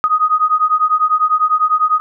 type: beating tone pair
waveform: sine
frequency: 1243 / 1253 Hz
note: D#6 / D#6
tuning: -2 / +12 cents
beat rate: 10 Hz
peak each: -14 dBFS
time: 0.04-2 s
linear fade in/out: 0 ms
effects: none